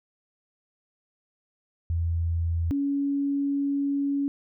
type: tone pair in turn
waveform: sine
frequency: 83.8 / 280.9 Hz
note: E2 / C#4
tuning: +29 / +23 cents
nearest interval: octave + major sixth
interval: 2094 cents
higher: second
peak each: -23 dBFS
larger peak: neither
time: 1.9-2.71 / 2.71-4.28 s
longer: second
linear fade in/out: 0 ms
effects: none